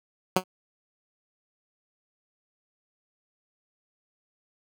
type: tone with exponential decay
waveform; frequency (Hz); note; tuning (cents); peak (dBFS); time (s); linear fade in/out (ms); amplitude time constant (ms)
10% pulse; 185; F#3; 0; -8; 0.36-0.44; 5; 16
effects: none